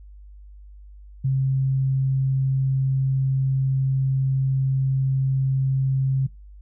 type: tone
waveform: sine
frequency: 133.7 Hz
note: C3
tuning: 38 cents sharp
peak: -18 dBFS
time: 1.24-6.27 s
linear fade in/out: 10 ms
effects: noise-tail reverb RT60 0.2 s tail -22 dB re dry + added 50 Hz sine -41 dBFS peak until 6.61 s

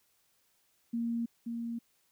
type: tone with echo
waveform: sine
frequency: 233.1 Hz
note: A#3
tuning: in tune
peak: -30 dBFS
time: 0.93-1.26 s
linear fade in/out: 10 ms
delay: 530 ms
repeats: 1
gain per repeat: -4 dB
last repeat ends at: 1.79 s
effects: white hiss -72 dBFS RMS until 2.11 s

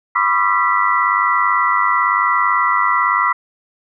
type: tone cluster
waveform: sine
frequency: 995 / 1093 / 1194 / 1354 / 1967 Hz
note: B5 / C#6 / D6 / E6 / B6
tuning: +13 / -25 / +28 / +46 / -7 cents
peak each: -19 dBFS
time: 0.15-3.33 s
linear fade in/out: 10 ms
effects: none

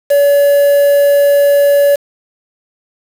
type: tone with quantisation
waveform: triangle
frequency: 570 Hz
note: C#5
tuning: 48 cents sharp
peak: -4 dBFS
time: 0.1-1.96 s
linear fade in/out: 10 ms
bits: 4
effects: none

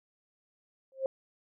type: tone with exponential growth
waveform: sine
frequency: 532 Hz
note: C5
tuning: 29 cents sharp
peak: -23 dBFS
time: 0.92-1.06 s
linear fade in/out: 1 ms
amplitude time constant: 30 ms
effects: none

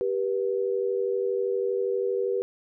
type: tone pair together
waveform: sine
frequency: 392 / 484.5 Hz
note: G4 / B4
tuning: 0 / -33 cents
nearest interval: major third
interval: 367 cents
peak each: -26 / -27 dBFS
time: 0.01-2.42 s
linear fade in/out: 0 ms
effects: none

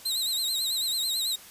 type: tone with vibrato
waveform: sawtooth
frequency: 3951 Hz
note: B7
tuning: in tune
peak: -23 dBFS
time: 0.05-1.36 s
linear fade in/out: 10 ms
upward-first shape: sine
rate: 9.1 Hz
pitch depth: 100 cents each way
effects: white hiss -48 dBFS RMS until 1.5 s + resampled to 32000 Hz

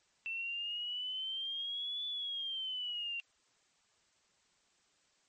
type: exponential two-way sweep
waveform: sine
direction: up then down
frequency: 2673 to 3473 to 2752 Hz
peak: -36 dBFS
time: 0.26-3.2 s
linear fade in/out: 0 ms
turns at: 2.06 s
effects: white hiss -72 dBFS RMS until 5.28 s + MP3 32 kbps

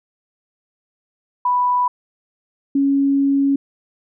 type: tone pair in turn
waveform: sine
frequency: 987.8 / 277.2 Hz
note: B5 / C#4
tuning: 0 / 0 cents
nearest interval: octave + minor seventh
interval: 2200 cents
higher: first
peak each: -14 / -13 dBFS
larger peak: second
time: 1.45-1.88 / 2.75-3.56 s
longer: second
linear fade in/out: 5 ms
effects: none

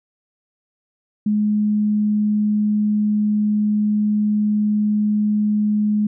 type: tone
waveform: sine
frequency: 210.2 Hz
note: G#3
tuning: 21 cents sharp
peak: -15 dBFS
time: 1.26-6.07 s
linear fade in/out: 5 ms
effects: none

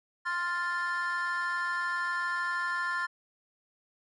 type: chord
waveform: triangle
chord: F major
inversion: second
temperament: equal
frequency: 1046.5 / 1396.9 / 1760 Hz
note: C6 / F6 / A6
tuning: 0 / 0 / 0 cents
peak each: -31 / -31 / -30 dBFS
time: 0.25-3.07 s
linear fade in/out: 20 ms
effects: tanh soft clip ceiling -23 dBFS + resampled to 24000 Hz

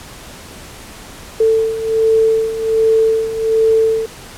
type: beating tone pair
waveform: sine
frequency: 444 / 445.3 Hz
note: A4 / A4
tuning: +16 / +21 cents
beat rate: 1.3 Hz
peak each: -17 / -12 dBFS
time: 1.4-4.06 s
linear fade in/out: 5 ms
effects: pink hiss -35 dBFS RMS until 4.37 s + low-pass 12000 Hz 12 dB/octave

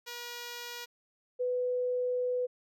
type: tone pair in turn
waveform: 5% pulse / sine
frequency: 480 / 497.5 Hz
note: B4 / B4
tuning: -49 / +13 cents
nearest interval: minor second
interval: 62 cents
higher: second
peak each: -28 dBFS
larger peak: neither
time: 0.06-0.86 / 1.39-2.47 s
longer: second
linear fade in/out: 20 ms
effects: none

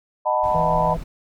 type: chord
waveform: sine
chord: B dominant seventh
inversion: first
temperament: just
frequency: 617.4 / 740.8 / 889 / 987.8 Hz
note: D#5 / F#5 / A5 / B5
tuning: -14 / +2 / +18 / 0 cents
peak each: -22 / -25 / -23 / -22 dBFS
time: 0.25-0.95 s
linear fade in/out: 20 ms
type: noise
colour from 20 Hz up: brown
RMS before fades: -32 dBFS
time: 0.43-1.04 s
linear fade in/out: 10 ms
type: harmonic tone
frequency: 164.81 Hz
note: E3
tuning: in tune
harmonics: 1 / 3 / 4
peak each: -25 / -30 / -31 dBFS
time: 0.54-0.97 s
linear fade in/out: 10 ms
effects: none

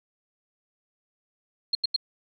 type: tone bursts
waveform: sine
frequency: 4227 Hz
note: C8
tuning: 17 cents sharp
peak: -20 dBFS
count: 3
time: 1.73-1.963 s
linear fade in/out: 5 ms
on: 21 ms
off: 85 ms
effects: none

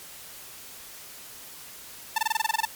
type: tone bursts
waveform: sawtooth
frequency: 889 Hz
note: A5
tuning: 18 cents sharp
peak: -17 dBFS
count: 11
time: 2.16-2.653 s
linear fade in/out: 5 ms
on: 23 ms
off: 24 ms
effects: white hiss -44 dBFS RMS until 2.75 s + MP3 96 kbps

